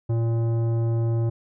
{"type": "tone with tanh clipping", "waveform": "sine", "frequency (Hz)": 115.2, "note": "A#2", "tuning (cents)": -20, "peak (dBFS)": -22, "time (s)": [0.09, 1.3], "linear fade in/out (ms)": 10, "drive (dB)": 13, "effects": []}